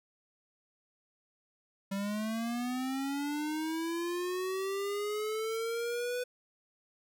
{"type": "linear sweep", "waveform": "square", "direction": "up", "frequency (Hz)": [193.9, 498], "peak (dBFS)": -33, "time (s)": [1.91, 6.24], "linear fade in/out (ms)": 10, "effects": []}